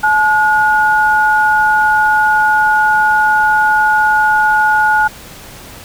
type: tone pair together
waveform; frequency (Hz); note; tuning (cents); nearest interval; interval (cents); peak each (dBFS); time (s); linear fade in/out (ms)
sine; 858 / 1443; A5 / F#6; -44 / -44; major sixth; 900; -11; 0.03-5.08; 10
effects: pink hiss -34 dBFS RMS until 5.84 s